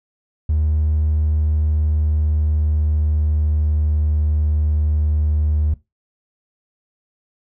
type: tone with pitch glide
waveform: triangle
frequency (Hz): 76.7 to 75.91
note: D#2 to D#2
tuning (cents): -24 to -42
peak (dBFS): -12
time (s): 0.49-5.74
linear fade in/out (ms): 5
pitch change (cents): -18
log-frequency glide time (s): 1.22-4.11
effects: noise-tail reverb RT60 0.2 s tail -19 dB re dry + tanh soft clip ceiling -9 dBFS